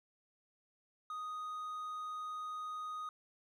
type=tone; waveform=triangle; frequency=1244.5 Hz; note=D#6; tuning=in tune; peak=-38 dBFS; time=1.1-3.09 s; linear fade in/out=2 ms; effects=none